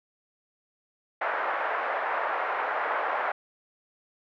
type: band-pass noise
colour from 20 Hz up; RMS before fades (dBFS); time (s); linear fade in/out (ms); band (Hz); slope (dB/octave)
pink; -29; 1.21-3.32; 5; 590 to 1800; 24
effects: none